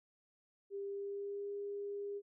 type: tone with pitch glide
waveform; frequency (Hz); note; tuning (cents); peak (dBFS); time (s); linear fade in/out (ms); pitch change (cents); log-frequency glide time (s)
sine; 398.4 to 404.7; G4 to G#4; +28 to -45; -39; 0.7-2.22; 50; +27; 0.85-1.52
effects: none